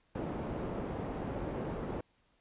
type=low-pass noise; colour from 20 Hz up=white; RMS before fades=-38 dBFS; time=0.15-2.01 s; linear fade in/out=5 ms; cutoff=500 Hz; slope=12 dB/octave; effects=pink hiss -72 dBFS RMS until 2.4 s + resampled to 8000 Hz